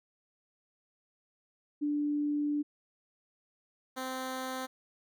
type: tone pair in turn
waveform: sine / 10% pulse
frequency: 293.7 / 259.5 Hz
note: D4 / C4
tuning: 0 / -14 cents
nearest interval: major second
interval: 214 cents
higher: first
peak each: -28 / -27 dBFS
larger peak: second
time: 1.81-2.63 / 3.96-4.67 s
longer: first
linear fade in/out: 20 ms
effects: none